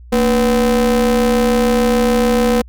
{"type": "ring-modulated tone", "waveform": "square", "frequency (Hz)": 130.81, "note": "C3", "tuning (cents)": 0, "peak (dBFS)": -9, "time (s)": [0.12, 2.62], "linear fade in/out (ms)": 10, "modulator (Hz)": 359, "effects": ["added 60 Hz sine -35 dBFS peak until 2.68 s"]}